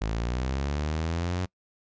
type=linear sweep; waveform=sawtooth; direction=up; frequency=52.1 to 92.5 Hz; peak=-23 dBFS; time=0.01-1.46 s; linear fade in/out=10 ms; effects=noise-tail reverb RT60 0.1 s tail -25 dB re dry + resampled to 16000 Hz